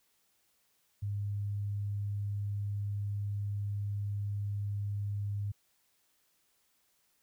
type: tone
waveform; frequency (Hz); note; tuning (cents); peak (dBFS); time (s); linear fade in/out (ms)
sine; 101.8; G#2; -34; -32; 1.02-5.52; 10
effects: white hiss -73 dBFS RMS until 7.22 s